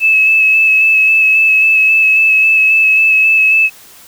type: tone with vibrato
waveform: sine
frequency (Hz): 2600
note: E7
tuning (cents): -24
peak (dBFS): -6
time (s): 0-3.7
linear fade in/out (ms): 50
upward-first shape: square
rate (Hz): 3.7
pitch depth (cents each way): 15
effects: white hiss -39 dBFS RMS until 4.07 s